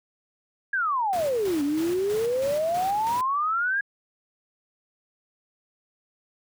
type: exponential two-way sweep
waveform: sine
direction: down then up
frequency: 1661.2 to 280 to 1661.2 Hz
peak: -22 dBFS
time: 0.73-3.81 s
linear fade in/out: 5 ms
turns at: 1.63 s
type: noise with tremolo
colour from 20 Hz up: pink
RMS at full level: -37 dBFS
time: 1.13-3.21 s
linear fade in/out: 0 ms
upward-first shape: square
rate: 3.1 Hz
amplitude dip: 45%
effects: high-pass 100 Hz 12 dB/octave